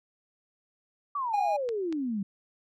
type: exponential sweep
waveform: sine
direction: down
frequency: 1182 to 189.4 Hz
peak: -28 dBFS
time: 1.15-2.23 s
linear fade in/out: 5 ms
type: tone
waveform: triangle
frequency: 818 Hz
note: G#5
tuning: 26 cents flat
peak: -24 dBFS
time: 1.33-1.57 s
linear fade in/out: 10 ms
type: clicks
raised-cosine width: 0.2 ms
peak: -25 dBFS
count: 2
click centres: 1.69 / 1.926 s
effects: none